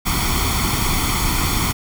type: noise with comb filter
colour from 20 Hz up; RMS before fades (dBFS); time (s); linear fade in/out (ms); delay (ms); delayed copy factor
pink; -19; 0.05-1.73; 20; 0.9; +0.75
effects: none